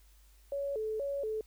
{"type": "tone with vibrato", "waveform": "sine", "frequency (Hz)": 493.9, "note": "B4", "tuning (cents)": 0, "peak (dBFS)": -32, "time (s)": [0.52, 1.41], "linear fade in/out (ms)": 2, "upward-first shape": "square", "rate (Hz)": 2.1, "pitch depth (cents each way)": 220, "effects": ["added 50 Hz sine -58 dBFS peak until 1.46 s", "white hiss -67 dBFS RMS until 1.46 s"]}